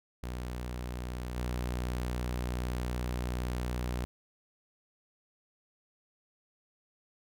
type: tone with level steps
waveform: sawtooth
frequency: 61.3 Hz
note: B1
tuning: 12 cents flat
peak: -32 / -28 dBFS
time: 0.23-4.05 s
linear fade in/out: 0 ms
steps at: 1.36 s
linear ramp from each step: 10 ms
effects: none